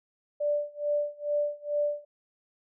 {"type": "tone with tremolo", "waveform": "sine", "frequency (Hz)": 587.3, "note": "D5", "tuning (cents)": 0, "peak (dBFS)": -23, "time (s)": [0.4, 2.05], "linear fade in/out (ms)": 10, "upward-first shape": "sine", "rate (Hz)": 2.3, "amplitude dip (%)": 95, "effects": []}